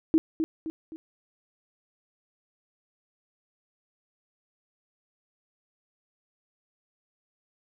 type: tone with echo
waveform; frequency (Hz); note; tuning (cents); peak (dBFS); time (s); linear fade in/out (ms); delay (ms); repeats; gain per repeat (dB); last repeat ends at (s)
sine; 320.3; E4; -50; -16; 0.14-0.18; 0; 260; 3; -7; 0.96
effects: none